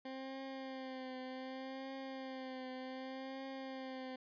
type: tone with vibrato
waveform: 20% pulse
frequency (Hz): 262.6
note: C4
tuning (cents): +6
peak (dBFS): -39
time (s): 0.05-4.16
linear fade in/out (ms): 5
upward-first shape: triangle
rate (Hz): 0.66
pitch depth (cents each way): 38
effects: resampled to 11025 Hz